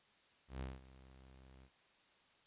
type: tone with ADSR envelope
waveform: sawtooth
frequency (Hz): 65.41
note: C2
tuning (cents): 0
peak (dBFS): -37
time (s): 0.48-1.7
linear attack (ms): 130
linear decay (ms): 190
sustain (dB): -18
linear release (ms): 65
effects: white hiss -70 dBFS RMS until 2.46 s + resampled to 8000 Hz